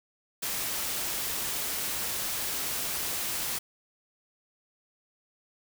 white noise, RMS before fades -32 dBFS, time 0.42-3.59 s, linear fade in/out 10 ms, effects none

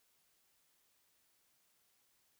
silence, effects white hiss -75 dBFS RMS until 2.39 s

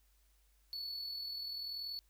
triangle tone with amplitude modulation, 4430 Hz, C#8, 2 cents flat, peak -37 dBFS, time 0.73-1.99 s, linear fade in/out 0 ms, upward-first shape sine, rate 40.6 Hz, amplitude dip 40%, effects added 50 Hz sine -68 dBFS peak until 2.09 s + white hiss -75 dBFS RMS until 2.09 s

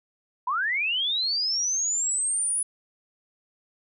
sine linear sweep, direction up, 946 to 9956 Hz, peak -23 dBFS, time 0.47-2.63 s, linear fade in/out 5 ms, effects none

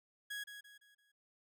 30% pulse tone with echo, 1661.2 Hz, G#6, in tune, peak -38 dBFS, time 0.3-0.44 s, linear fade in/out 10 ms, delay 170 ms, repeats 4, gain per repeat -8 dB, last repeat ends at 1.12 s, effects none

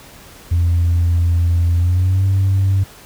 sine tone with pitch glide, 85.5 to 96.53 Hz, F2 to G2, -36 to -26 cents, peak -10 dBFS, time 0.51-2.84 s, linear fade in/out 10 ms, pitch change +210 cents, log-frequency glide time 1.75-2.24 s, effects tanh soft clip ceiling -9 dBFS + pink hiss -41 dBFS RMS until 3.05 s

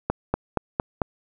accelerating click train, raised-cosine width 1 ms, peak -7 dBFS, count 5, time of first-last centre 0.1-1.018 s, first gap 240 ms, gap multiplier 0.97, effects none

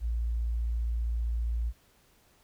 sine tone, 57.6 Hz, A#1, 20 cents flat, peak -27 dBFS, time 0-1.73 s, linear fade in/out 50 ms, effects pink hiss -64 dBFS RMS until 2.43 s

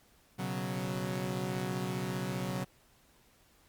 sawtooth chord, B suspended second, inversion none, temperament equal, 123.47 / 138.59 / 185 Hz, B2 / C#3 / F#3, 0 / 0 / 0 cents, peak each -35 / -35 / -32 dBFS, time 0.38-2.65 s, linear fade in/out 20 ms, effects pink hiss -65 dBFS RMS until 3.68 s + Opus 48 kbps

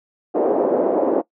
white band-pass noise, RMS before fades -18 dBFS, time 0.34-1.22 s, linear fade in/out 20 ms, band 310 to 580 Hz, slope 24 dB/octave, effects noise-tail reverb RT60 0.1 s tail -20 dB re dry

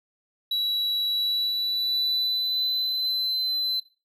triangle tone with pitch glide, 3913 to 4051 Hz, B7 to B7, -17 to +43 cents, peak -22 dBFS, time 0.51-3.8 s, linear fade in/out 5 ms, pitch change +60 cents, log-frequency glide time 1.08-3.17 s, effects noise-tail reverb RT60 0.3 s tail -17 dB re dry

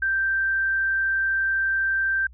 sine tone, 1568 Hz, G6, in tune, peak -20 dBFS, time 0.02-2.27 s, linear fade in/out 5 ms, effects added 61 Hz sine -44 dBFS peak until 2.33 s

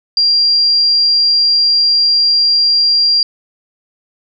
sine tone, 4764 Hz, D8, 24 cents sharp, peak -8 dBFS, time 0.17-3.23 s, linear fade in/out 2 ms, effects none

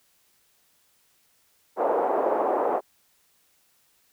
white band-pass noise, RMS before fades -24 dBFS, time 1.76-2.81 s, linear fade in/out 50 ms, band 380 to 810 Hz, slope 24 dB/octave, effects white hiss -65 dBFS RMS until 4.12 s

